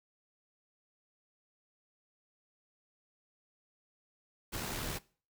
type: noise with amplitude modulation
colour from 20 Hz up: pink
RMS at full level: -37 dBFS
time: 4.52-4.99 s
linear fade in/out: 20 ms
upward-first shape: sine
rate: 71.4 Hz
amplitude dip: 35%
effects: noise-tail reverb RT60 0.4 s tail -21 dB re dry